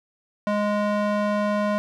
square tone with band-pass filter, 207.7 Hz, G#3, in tune, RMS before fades -23 dBFS, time 0.47-1.78 s, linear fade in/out 0 ms, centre 750 Hz, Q 0.88, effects none

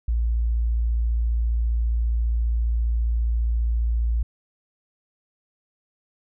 sine tone, 57.4 Hz, A#1, 26 cents flat, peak -19 dBFS, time 0.08-4.23 s, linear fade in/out 5 ms, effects none

